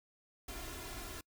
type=noise with comb filter; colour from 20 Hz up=pink; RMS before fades=-45 dBFS; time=0.48-1.21 s; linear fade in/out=5 ms; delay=2.9 ms; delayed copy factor=+0.7; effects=noise-tail reverb RT60 0.1 s tail -26 dB re dry